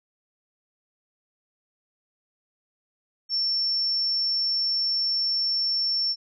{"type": "tone", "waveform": "sine", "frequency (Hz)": 5420, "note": "E8", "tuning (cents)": 47, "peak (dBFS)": -22, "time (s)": [3.29, 6.16], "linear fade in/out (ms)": 50, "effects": []}